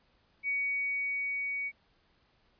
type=tone with level ramp; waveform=sine; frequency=2250 Hz; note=C#7; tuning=25 cents sharp; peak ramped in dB=-28 to -32 dBFS; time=0.43-1.72 s; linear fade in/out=50 ms; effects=pink hiss -69 dBFS RMS until 2.59 s + resampled to 11025 Hz